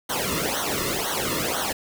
pink noise with flanger, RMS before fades -26 dBFS, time 0.09-1.73 s, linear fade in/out 10 ms, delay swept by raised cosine 0.4 to 1.32 ms, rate 2 Hz, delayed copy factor -1, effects none

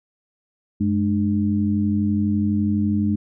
sine tone cluster, 96 / 208.2 / 300.1 Hz, G2 / G#3 / D4, -36 / +5 / +38 cents, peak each -24 / -19 / -25 dBFS, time 0.8-3.16 s, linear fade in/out 10 ms, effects none

